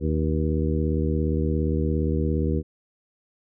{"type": "harmonic tone with a mistuned harmonic", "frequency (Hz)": 77.3, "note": "D#2", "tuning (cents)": -11, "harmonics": [1, 2, 3, 4, 5, 6], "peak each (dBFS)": [-24, -27, -29, -30, -31, -32], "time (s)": [0, 2.63], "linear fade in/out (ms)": 50, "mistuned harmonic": 6, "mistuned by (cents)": 54, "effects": []}